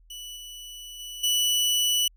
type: tone with level steps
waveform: sawtooth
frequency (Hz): 2960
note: F#7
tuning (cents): 0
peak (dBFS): -34 / -36 / -33 / -18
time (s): 0.1-2.08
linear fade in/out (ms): 5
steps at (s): 0.36 / 0.99 / 1.23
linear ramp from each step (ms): 10
effects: added 41 Hz sine -53 dBFS peak until 2.16 s